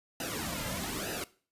pink noise with flanger, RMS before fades -36 dBFS, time 0.2-1.24 s, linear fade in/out 2 ms, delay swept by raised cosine 0.9 to 2.7 ms, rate 1.1 Hz, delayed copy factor -0.85, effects noise-tail reverb RT60 0.4 s tail -19 dB re dry + resampled to 32000 Hz

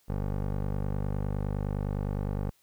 15% pulse tone with low-pass filter, 49.79 Hz, G1, 28 cents sharp, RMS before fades -31 dBFS, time 0.08-2.51 s, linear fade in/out 20 ms, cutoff 960 Hz, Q 0.65, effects white hiss -67 dBFS RMS until 2.62 s

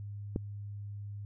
click, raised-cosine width 3 ms, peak -18 dBFS, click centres 0.361 s, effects added 102 Hz sine -39 dBFS peak until 1.25 s

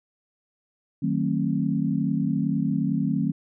sine chord, D# diminished seventh, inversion none, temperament just, 155.56 / 186.68 / 224 / 268.8 Hz, D#3 / F#3 / A3 / C4, 0 / +16 / +31 / +47 cents, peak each -27 dBFS, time 1.02-3.32 s, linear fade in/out 10 ms, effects none

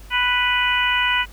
harmonic tone, 493.9 Hz, B4, in tune, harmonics 2 / 3 / 4 / 5 / 6, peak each -23 / -23 / -23 / -23 / -23 dBFS, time 0.1-1.26 s, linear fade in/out 50 ms, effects added 50 Hz sine -38 dBFS peak until 1.32 s + pink hiss -48 dBFS RMS until 1.32 s

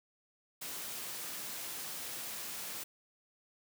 white high-pass noise, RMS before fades -42 dBFS, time 0.61-2.84 s, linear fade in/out 10 ms, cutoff 110 Hz, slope 12 dB/octave, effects none

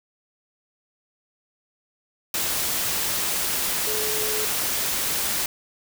sine tone in noise, 430.2 Hz, A4, 39 cents flat, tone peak -30 dBFS, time 3.87-4.45 s, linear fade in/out 2 ms, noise white, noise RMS -25 dBFS, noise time 2.34-5.46 s, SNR -8 dB, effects none

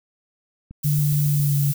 click train, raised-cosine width 5 ms, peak -26 dBFS, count 6, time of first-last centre 0.71-1.401 s, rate 7.24 Hz
violet noise, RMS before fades -29 dBFS, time 0.83-1.74 s, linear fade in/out 10 ms
sine tone with pitch glide, 147.2 to 142.68 Hz, D3 to D3, +4 to -50 cents, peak -17 dBFS, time 0.84-1.73 s, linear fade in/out 20 ms, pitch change -54 cents, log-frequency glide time 1.27-1.55 s
effects none

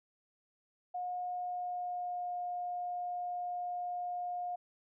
sine tone with pitch glide, 720 to 712.6 Hz, F#5 to F5, -47 to +35 cents, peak -35 dBFS, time 0.94-4.56 s, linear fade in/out 10 ms, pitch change -18 cents, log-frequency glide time 1.21-2.36 s, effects none

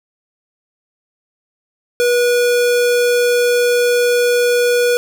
square tone, 485.1 Hz, B4, 31 cents flat, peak -12 dBFS, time 2-4.97 s, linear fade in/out 0 ms, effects none

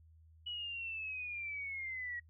sine linear sweep, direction down, 2940 to 1901 Hz, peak -39 dBFS, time 0.46-2.2 s, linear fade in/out 10 ms, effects noise-tail reverb RT60 0.1 s tail -26 dB re dry + added 80 Hz sine -59 dBFS peak until 2.29 s

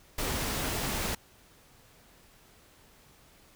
pink noise, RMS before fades -32 dBFS, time 0.18-1.15 s, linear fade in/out 5 ms, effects pink hiss -59 dBFS RMS until 3.55 s

